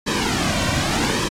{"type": "noise with flanger", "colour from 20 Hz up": "pink", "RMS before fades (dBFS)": -20, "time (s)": [0.06, 1.29], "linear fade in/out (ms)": 20, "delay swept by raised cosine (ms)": [1.4, 2.4], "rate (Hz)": 0.85, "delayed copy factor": -0.75, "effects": ["low-pass 7000 Hz 12 dB/octave", "AAC 64 kbps"]}